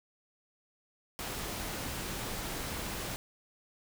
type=noise; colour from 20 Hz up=pink; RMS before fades=-38 dBFS; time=1.19-3.16 s; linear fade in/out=0 ms; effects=none